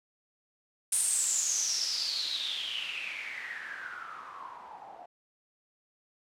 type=noise with low-pass filter sweep; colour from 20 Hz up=blue; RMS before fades=-34 dBFS; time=0.92-5.06 s; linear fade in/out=5 ms; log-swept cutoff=9400 to 720 Hz; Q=9.5; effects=none